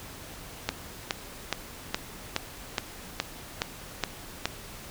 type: click train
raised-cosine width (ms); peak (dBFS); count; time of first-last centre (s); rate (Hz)
0.2; -8; 10; 0.69-4.456; 2.39
effects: pink hiss -44 dBFS RMS until 4.9 s